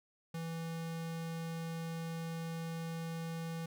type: tone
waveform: square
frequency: 164.81 Hz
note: E3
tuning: in tune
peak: -39 dBFS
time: 0.34-3.66 s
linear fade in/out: 5 ms
effects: none